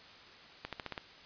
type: accelerating click train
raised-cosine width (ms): 0.3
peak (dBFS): -22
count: 6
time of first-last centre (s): 0.65-0.978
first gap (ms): 77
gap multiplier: 0.92
effects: white hiss -54 dBFS RMS until 1.25 s + resampled to 11025 Hz